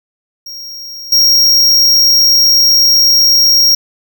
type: tone with level steps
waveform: square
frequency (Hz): 5588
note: F8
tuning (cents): 0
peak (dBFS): -25 / -6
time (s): 0.46-3.75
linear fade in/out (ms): 5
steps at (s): 1.12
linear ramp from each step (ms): 5
effects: none